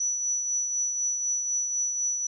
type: tone with tremolo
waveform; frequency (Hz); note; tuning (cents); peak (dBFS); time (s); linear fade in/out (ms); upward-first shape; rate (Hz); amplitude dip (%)
sine; 5920; F#8; 0; -23; 0-2.27; 5; triangle; 4; 45
effects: none